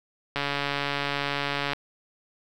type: click train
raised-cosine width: 0.3 ms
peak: -11 dBFS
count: 196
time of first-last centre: 0.36-1.733 s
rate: 142 Hz
effects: 8-bit